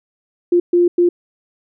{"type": "tone bursts at uneven times", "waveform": "sine", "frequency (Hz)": 350, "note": "F4", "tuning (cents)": 4, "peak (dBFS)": -9, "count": 3, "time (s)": [[0.52, 0.6], [0.73, 0.88], [0.98, 1.09]], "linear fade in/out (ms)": 5, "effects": []}